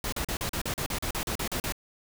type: noise bursts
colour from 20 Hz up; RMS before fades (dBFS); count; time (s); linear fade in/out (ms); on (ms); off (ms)
pink; -31; 14; 0.04-1.723; 2; 84; 39
effects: none